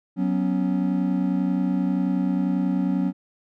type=chord; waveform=triangle; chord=F# suspended fourth; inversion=none; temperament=equal; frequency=185 / 246.9 / 277.2 Hz; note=F#3 / B3 / C#4; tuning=0 / 0 / 0 cents; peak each=-21 / -25 / -23 dBFS; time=0.16-3.13 s; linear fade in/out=50 ms; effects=none